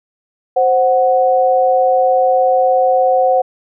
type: tone pair together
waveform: sine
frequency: 523.3 / 740 Hz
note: C5 / F#5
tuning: 0 / 0 cents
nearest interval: tritone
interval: 600 cents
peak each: -12 dBFS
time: 0.56-3.42 s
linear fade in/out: 10 ms
effects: none